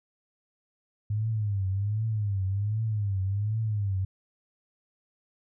sine tone with vibrato, 102.9 Hz, G#2, 16 cents flat, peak -25 dBFS, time 1.1-4.05 s, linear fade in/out 5 ms, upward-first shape triangle, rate 1.3 Hz, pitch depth 160 cents each way, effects none

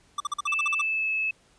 square tone bursts, 1174.7 Hz, D6, in tune, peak -26 dBFS, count 10, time 0.18-0.815 s, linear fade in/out 5 ms, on 23 ms, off 45 ms
sine tone with pitch glide, 2637 to 2601 Hz, E7 to E7, 0 to -24 cents, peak -24 dBFS, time 0.47-1.31 s, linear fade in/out 5 ms, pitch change -24 cents, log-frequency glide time 0.78-1.1 s
effects pink hiss -61 dBFS RMS until 1.58 s + resampled to 22050 Hz

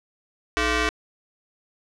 10% pulse ring-modulated tone, 370 Hz, F#4, in tune, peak -9 dBFS, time 0.57-0.89 s, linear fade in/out 0 ms, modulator 799 Hz, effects low-pass 6000 Hz 12 dB/octave

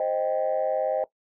sine chord, C minor, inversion none, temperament equal, 523.3 / 622.3 / 784 Hz, C5 / Eb5 / G5, 0 / 0 / 0 cents, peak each -26 / -25 / -29 dBFS, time 0-1.04 s, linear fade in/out 2 ms, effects noise-tail reverb RT60 0.1 s tail -17 dB re dry + tanh soft clip ceiling -16 dBFS

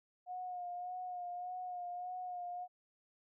sine tone with vibrato, 720 Hz, F#5, 47 cents flat, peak -40 dBFS, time 0.26-2.68 s, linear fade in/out 50 ms, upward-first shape sine, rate 1.7 Hz, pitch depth 30 cents each way, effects none

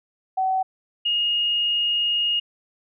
sine tone pair in turn, 757 / 2858 Hz, F#5 / F7, +39 / +39 cents, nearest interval octave + major seventh, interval 2300 cents, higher second, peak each -19 dBFS, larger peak neither, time 0.37-0.63 / 1.05-2.4 s, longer second, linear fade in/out 10 ms, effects none

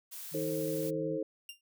blue noise, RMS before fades -44 dBFS, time 0.11-0.91 s, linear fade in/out 20 ms
sine tone with tremolo, 158.4 Hz, D#3, 31 cents sharp, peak -38 dBFS, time 0.31-1.19 s, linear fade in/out 50 ms, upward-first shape triangle, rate 19 Hz, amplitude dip 30%
sine chord, A diminished, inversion second, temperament just, 316.8 / 440 / 528 Hz, Eb4 / A4 / C5, +31 / 0 / +16 cents, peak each -36 dBFS, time 0.34-1.23 s, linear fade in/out 5 ms
sawtooth tone with exponential decay, 2794 Hz, F7, in tune, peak -36 dBFS, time 1.49-1.61 s, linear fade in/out 2 ms, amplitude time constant 25 ms
effects none

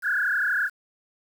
sine tone with frequency modulation, 1568 Hz, G6, in tune, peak -21 dBFS, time 0.02-0.7 s, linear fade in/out 50 ms, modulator 32.2 Hz, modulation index 4.4, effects 8-bit

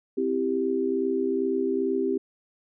sine chord, C major, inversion none, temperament equal, 261.6 / 329.6 / 392 Hz, C4 / E4 / G4, 0 / 0 / 0 cents, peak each -28 / -30 / -25 dBFS, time 0.17-2.18 s, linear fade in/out 10 ms, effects none

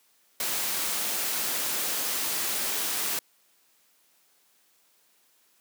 white noise, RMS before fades -29 dBFS, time 0.4-3.19 s, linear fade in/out 2 ms, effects white hiss -65 dBFS RMS until 5.6 s + high-pass 200 Hz 12 dB/octave

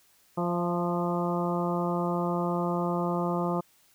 harmonic tone with a mistuned harmonic, 174.61 Hz, F3, in tune, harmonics 1 / 2 / 3 / 4 / 5 / 6 / 7, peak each -29 / -32 / -34 / -35 / -36 / -37 / -37 dBFS, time 0.37-3.61 s, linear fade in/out 10 ms, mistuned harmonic 4, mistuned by -25 cents, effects white hiss -63 dBFS RMS until 3.94 s

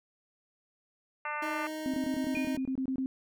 harmonic tone, 298.7 Hz, D4, 29 cents sharp, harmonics 2 / 3 / 4 / 5 / 6 / 7 / 8 / 9, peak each -44 / -38 / -38 / -40 / -44 / -41 / -49 / -45 dBFS, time 1.25-1.67 s, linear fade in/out 2 ms
25% pulse tone, 311.1 Hz, D#4, in tune, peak -32 dBFS, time 1.42-2.57 s, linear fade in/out 5 ms
sine tone bursts, 262.9 Hz, C4, 8 cents sharp, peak -29 dBFS, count 12, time 1.86-3.06 s, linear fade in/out 0 ms, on 78 ms, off 24 ms
sine tone with exponential decay, 2447 Hz, D#7, 29 cents flat, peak -32 dBFS, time 2.35-2.74 s, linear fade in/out 2 ms, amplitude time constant 83 ms
effects none

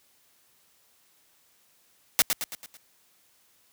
white noise with echo, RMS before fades -19 dBFS, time 2.19-2.22 s, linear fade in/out 0 ms, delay 110 ms, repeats 5, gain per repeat -6 dB, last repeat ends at 2.77 s, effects white hiss -64 dBFS RMS until 3.72 s + high-pass 60 Hz 12 dB/octave

